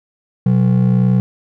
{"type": "ring-modulated tone", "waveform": "triangle", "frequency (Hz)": 155.56, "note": "D#3", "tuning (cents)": 0, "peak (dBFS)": -5, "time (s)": [0.46, 1.2], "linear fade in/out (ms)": 0, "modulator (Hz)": 30.8, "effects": []}